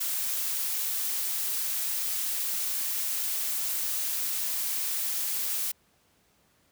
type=noise; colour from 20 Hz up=blue; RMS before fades=-30 dBFS; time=0-5.72 s; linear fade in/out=10 ms; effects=pink hiss -66 dBFS RMS until 6.71 s + high-pass 60 Hz 12 dB/octave